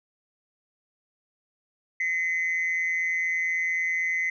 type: tone with amplitude modulation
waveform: sine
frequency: 2041 Hz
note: C7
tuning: 44 cents flat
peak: -19 dBFS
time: 2-4.3 s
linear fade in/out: 5 ms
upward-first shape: sine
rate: 169 Hz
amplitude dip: 75%
effects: tanh soft clip ceiling -19 dBFS